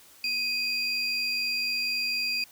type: tone pair together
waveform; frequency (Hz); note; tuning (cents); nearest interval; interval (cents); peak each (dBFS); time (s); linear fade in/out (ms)
triangle; 2503 / 4761; D#7 / D8; +10 / +23; major seventh; 1113; -26 / -26; 0.24-2.44; 2
effects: tanh soft clip ceiling -22 dBFS + white hiss -54 dBFS RMS until 2.51 s